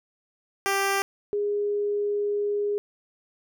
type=tone pair in turn; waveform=10% pulse / sine; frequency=393.5 / 411.2 Hz; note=G4 / G#4; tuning=+7 / -17 cents; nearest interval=minor second; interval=76 cents; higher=second; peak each=-14 / -23 dBFS; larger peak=first; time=0.66-1.02 / 1.33-2.78 s; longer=second; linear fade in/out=0 ms; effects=none